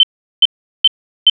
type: tone bursts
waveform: sine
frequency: 3082 Hz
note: G7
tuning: 30 cents flat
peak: -3 dBFS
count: 4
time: 0-1.298 s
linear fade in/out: 2 ms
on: 32 ms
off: 390 ms
effects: none